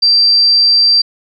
sine tone, 4699 Hz, D8, in tune, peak -6 dBFS, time 0.02-1.02 s, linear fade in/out 10 ms, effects none

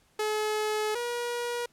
sawtooth tone pair in turn, 427.4 / 479.7 Hz, G#4 / A#4, +50 / +50 cents, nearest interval major second, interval 200 cents, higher second, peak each -23 / -26 dBFS, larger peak first, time 0.19-0.95 / 0.95-1.66 s, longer first, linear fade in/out 5 ms, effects pink hiss -65 dBFS RMS until 1.72 s + low-pass 12000 Hz 12 dB/octave

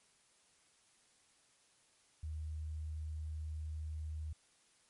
sine tone, 77.6 Hz, D#2, 4 cents flat, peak -39 dBFS, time 2.23-4.33 s, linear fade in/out 5 ms, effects white hiss -70 dBFS RMS until 4.89 s + MP3 48 kbps

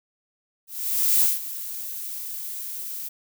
violet noise with ADSR envelope, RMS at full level -18 dBFS, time 0.67-3.09 s, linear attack 550 ms, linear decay 170 ms, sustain -15 dB, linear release 13 ms, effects none

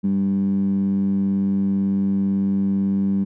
15% pulse tone with band-pass filter, 98 Hz, G2, in tune, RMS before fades -20 dBFS, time 0.03-3.25 s, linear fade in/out 20 ms, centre 210 Hz, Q 8.8, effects none

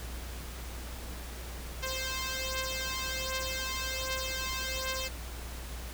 5% pulse beating tone pair, 523.3 / 524.6 Hz, C5 / C5, 0 / +4 cents, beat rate 1.3 Hz, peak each -24 / -25 dBFS, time 1.82-5.09 s, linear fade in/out 20 ms, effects added 60 Hz sine -40 dBFS peak until 5.93 s + pink hiss -45 dBFS RMS until 5.93 s

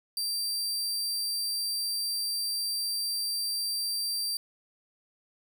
sawtooth tone, 4699 Hz, D8, in tune, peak -26 dBFS, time 0.17-4.37 s, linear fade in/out 2 ms, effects none

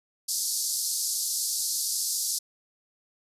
pink band-pass noise, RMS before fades -29 dBFS, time 0.28-2.39 s, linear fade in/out 10 ms, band 4500 to 13000 Hz, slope 48 dB/octave, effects resampled to 32000 Hz

